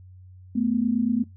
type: tone pair together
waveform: sine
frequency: 220 / 248.7 Hz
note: A3 / B3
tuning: 0 / +12 cents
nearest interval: major second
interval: 212 cents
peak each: -23 dBFS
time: 0.55-1.24 s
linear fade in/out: 10 ms
effects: noise-tail reverb RT60 0.2 s tail -23 dB re dry + added 92 Hz sine -44 dBFS peak until 1.36 s